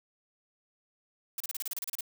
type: noise bursts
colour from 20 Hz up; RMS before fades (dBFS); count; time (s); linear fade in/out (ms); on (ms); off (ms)
blue; -35; 12; 1.38-2.008; 2; 23; 32
effects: none